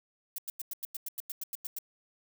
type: noise bursts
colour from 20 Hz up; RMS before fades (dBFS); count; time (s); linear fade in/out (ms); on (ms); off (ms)
violet; -37; 13; 0.36-1.787; 2; 23; 94
effects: none